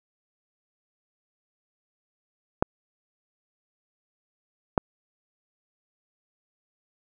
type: clicks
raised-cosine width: 1 ms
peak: -5 dBFS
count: 2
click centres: 2.625 / 4.778 s
effects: none